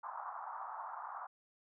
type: band-pass noise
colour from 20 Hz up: pink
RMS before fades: -45 dBFS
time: 0.03-1.27 s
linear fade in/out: 10 ms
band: 770 to 1300 Hz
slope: 48 dB/octave
effects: none